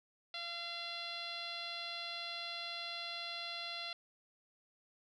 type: tone with low-pass filter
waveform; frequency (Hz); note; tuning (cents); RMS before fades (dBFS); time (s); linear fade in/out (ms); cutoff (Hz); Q
10% pulse; 686; F5; -31; -43; 0.34-3.93; 2; 4100; 3.5
effects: none